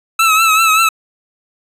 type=tone with vibrato; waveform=25% pulse; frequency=1306 Hz; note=E6; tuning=17 cents flat; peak=-5 dBFS; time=0.19-0.89 s; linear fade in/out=5 ms; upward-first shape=triangle; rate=5.2 Hz; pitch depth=61 cents each way; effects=resampled to 32000 Hz + 7-bit